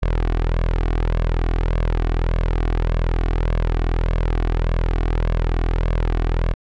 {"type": "tone with flanger", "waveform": "sawtooth", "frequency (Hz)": 41.2, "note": "E1", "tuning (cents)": 0, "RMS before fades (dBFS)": -19, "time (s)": [0.02, 6.54], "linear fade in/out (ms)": 10, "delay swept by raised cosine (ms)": [1.8, 2.72], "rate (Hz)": 1.7, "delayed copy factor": 0.5, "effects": ["low-pass 3000 Hz 12 dB/octave"]}